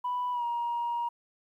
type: tone with pitch glide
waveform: sine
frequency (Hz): 987.8 to 947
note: B5 to A#5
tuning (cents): 0 to +27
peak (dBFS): -27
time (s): 0.04-1.09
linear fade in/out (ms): 10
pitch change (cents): -73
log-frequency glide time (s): 0.32-0.44
effects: tanh soft clip ceiling -25 dBFS + 11-bit